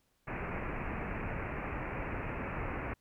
pink low-pass noise, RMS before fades -38 dBFS, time 0.27-2.94 s, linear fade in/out 10 ms, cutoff 2600 Hz, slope 96 dB/octave, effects pink hiss -75 dBFS RMS until 3 s

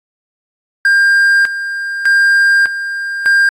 triangle tone with tremolo, 1600 Hz, G6, 35 cents sharp, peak -5 dBFS, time 0.85-3.49 s, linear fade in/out 2 ms, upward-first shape square, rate 0.83 Hz, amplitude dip 70%, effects AAC 64 kbps

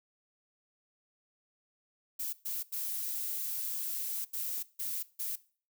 violet noise bursts at uneven times, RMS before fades -36 dBFS, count 6, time 2.19-2.33 / 2.45-2.63 / 2.72-4.25 / 4.33-4.63 / 4.79-5.03 / 5.19-5.36 s, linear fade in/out 10 ms, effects noise-tail reverb RT60 0.4 s tail -19 dB re dry

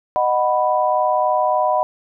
sine chord, B major, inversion first, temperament just, 617.4 / 740.8 / 987.8 Hz, D#5 / F#5 / B5, -14 / +2 / 0 cents, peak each -19 dBFS, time 0.16-1.83 s, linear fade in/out 0 ms, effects none

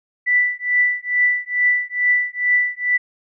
sine tone with tremolo, 1975.5 Hz, B6, in tune, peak -11 dBFS, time 0.26-2.98 s, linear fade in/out 20 ms, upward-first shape triangle, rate 2.3 Hz, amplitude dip 100%, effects none

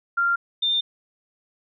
sine tone pair in turn, 1389 / 3605 Hz, F6 / A7, -10 / +41 cents, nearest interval octave + perfect fourth, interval 1651 cents, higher second, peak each -18 / -19 dBFS, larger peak first, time 0.17-0.36 / 0.62-0.81 s, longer neither, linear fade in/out 10 ms, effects none

